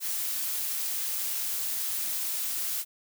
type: noise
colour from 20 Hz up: blue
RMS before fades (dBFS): -31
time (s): 0-2.85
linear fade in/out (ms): 50
effects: none